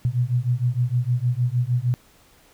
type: beating tone pair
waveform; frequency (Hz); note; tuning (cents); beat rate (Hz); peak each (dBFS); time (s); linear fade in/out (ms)
sine; 119.9 / 126.4; A#2 / B2; +49 / +41; 6.5; -22; 0.05-1.94; 0
effects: pink hiss -55 dBFS RMS until 2.53 s